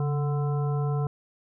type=harmonic tone with a mistuned harmonic; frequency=147.1 Hz; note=D3; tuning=3 cents sharp; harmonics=1 / 3 / 5 / 7 / 9; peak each=-24 / -34 / -38 / -41 / -43 dBFS; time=0-1.07 s; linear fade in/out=2 ms; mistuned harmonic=1; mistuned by=-69 cents; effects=none